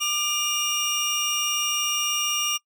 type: tone pair together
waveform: 25% pulse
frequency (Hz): 1197.5 / 2839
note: D6 / F7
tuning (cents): +33 / +28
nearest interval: octave + minor third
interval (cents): 1495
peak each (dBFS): -26 / -20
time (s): 0-2.58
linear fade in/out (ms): 20
effects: noise-tail reverb RT60 0.1 s tail -22 dB re dry